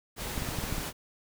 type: noise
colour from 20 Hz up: pink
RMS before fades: -36 dBFS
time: 0.16-0.93 s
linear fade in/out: 50 ms
type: clicks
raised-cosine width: 5 ms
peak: -22 dBFS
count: 7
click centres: 0.378 / 0.422 / 0.488 / 0.587 / 0.639 / 0.726 / 0.782 s
effects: none